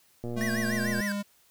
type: click train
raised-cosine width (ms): 2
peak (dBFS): -23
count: 92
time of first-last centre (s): 0.24-1.005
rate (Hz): 119
type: tone with pitch glide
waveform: square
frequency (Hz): 220 to 202.9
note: A3 to G#3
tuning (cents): 0 to -40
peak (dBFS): -30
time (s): 0.36-1.23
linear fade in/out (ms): 20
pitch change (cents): -140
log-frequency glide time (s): 0.58-1.11
type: tone with vibrato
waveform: square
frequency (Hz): 1760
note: A6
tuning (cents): 0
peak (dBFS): -32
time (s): 0.41-1.12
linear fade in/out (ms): 0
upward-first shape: sine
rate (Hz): 6.7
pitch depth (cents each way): 210
effects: white hiss -63 dBFS RMS until 1.5 s